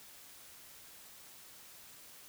silence, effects white hiss -55 dBFS RMS until 2.28 s

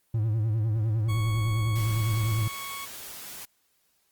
triangle tone with vibrato, 109.6 Hz, A2, 6 cents flat, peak -21 dBFS, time 0.14-2.48 s, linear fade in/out 5 ms, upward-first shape triangle, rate 9.9 Hz, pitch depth 110 cents each way
20% pulse tone, 1108.7 Hz, C#6, in tune, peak -31 dBFS, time 1.08-2.86 s, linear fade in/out 20 ms
white noise, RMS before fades -41 dBFS, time 1.76-3.45 s, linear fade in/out 0 ms
effects white hiss -70 dBFS RMS until 4.11 s + Opus 24 kbps

